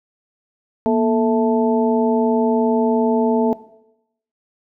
harmonic tone with a mistuned harmonic, 220 Hz, A3, in tune, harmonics 1 / 2 / 3 / 4, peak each -17 / -18 / -21 / -23 dBFS, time 0.86-3.53 s, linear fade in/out 0 ms, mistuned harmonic 1, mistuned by +130 cents, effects noise-tail reverb RT60 0.8 s tail -17 dB re dry

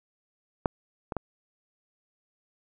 clicks, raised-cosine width 1 ms, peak -9 / -18 / -15 dBFS, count 3, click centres 0.658 / 1.122 / 1.167 s, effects none

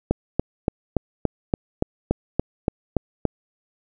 click train, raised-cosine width 2 ms, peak -5 dBFS, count 12, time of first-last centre 0.11-3.253 s, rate 3.5 Hz, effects none

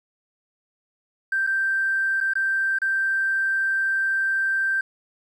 triangle tone with dropouts, 1568 Hz, G6, in tune, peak -16 dBFS, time 1.32-4.81 s, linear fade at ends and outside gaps 5 ms, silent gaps 1.467-1.472 / 2.204-2.21 / 2.336-2.354 / 2.787-2.817 s, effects tanh soft clip ceiling -18 dBFS

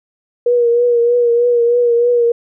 sine tone with vibrato, 477.6 Hz, A#4, 42 cents sharp, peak -9 dBFS, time 0.46-2.32 s, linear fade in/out 5 ms, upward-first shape triangle, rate 3.2 Hz, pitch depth 40 cents each way, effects none

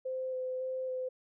sine tone with vibrato, 515 Hz, C5, 28 cents flat, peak -33 dBFS, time 0.05-1.09 s, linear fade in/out 10 ms, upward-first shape square, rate 1.8 Hz, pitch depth 10 cents each way, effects none

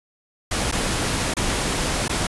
pink noise with dropouts, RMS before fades -23 dBFS, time 0.51-2.27 s, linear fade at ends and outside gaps 5 ms, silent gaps 0.715-0.723 / 1.339-1.367 / 2.081-2.094 s, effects resampled to 24000 Hz

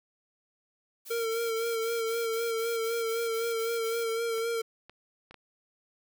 blue noise bursts, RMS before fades -44 dBFS, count 12, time 1.05-4.043 s, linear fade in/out 20 ms, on 210 ms, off 43 ms
square tone with vibrato, 457.8 Hz, A#4, 31 cents flat, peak -29 dBFS, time 1.1-4.62 s, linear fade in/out 10 ms, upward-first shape sine, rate 3.9 Hz, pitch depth 33 cents each way
clicks, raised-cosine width 0.3 ms, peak -32 dBFS, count 4, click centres 4.381 / 4.896 / 5.31 / 5.343 s
effects none

